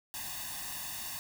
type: noise with comb filter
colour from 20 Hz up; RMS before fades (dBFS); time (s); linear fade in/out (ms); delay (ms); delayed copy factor
white; -40; 0.14-1.19; 0; 1.1; +0.95
effects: none